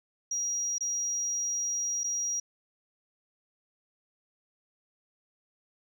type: tone with dropouts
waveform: sine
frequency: 5730 Hz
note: F8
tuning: 44 cents sharp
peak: -27 dBFS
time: 0.31-2.4 s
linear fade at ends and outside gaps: 5 ms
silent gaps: 0.783-0.807 / 2.035-2.041 s
effects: tanh soft clip ceiling -25 dBFS